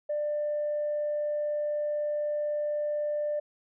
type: tone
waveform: sine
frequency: 594 Hz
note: D5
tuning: 20 cents sharp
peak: -26 dBFS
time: 0.09-3.4 s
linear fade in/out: 10 ms
effects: tanh soft clip ceiling -23 dBFS